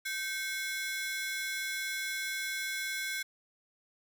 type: ring-modulated tone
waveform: sawtooth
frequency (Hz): 1864.7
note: A#6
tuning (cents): 0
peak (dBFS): -27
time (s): 0.05-3.23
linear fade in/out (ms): 10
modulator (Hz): 312
effects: none